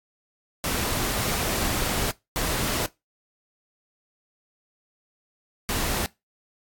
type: noise bursts at uneven times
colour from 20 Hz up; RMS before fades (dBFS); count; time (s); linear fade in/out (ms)
pink; -26; 3; 0.64-2.11 / 2.36-2.86 / 5.69-6.06; 0
effects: noise-tail reverb RT60 0.2 s tail -20 dB re dry + AAC 64 kbps